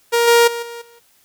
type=tone with level steps; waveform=sawtooth; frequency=470 Hz; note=A#4; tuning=14 cents sharp; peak=-9 / -5 / -19 / -26 / -41 dBFS; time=0.12-1 s; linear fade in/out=20 ms; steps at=0.27 / 0.47 / 0.62 / 0.81 s; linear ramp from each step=10 ms; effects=white hiss -56 dBFS RMS until 1.24 s